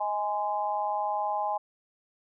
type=tone with amplitude modulation; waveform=sine; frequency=830.6 Hz; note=G#5; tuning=in tune; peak=-22 dBFS; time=0-1.58 s; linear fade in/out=10 ms; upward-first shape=sine; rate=201 Hz; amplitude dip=100%; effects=none